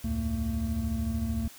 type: tone cluster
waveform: triangle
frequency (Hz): 69.9 / 83.3 / 109.5 / 225.2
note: C#2 / E2 / A2 / A3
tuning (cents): +15 / +19 / -8 / +40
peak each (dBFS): -30 / -33 / -35 / -29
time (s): 0.04-1.48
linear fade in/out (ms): 5
effects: white hiss -50 dBFS RMS until 1.58 s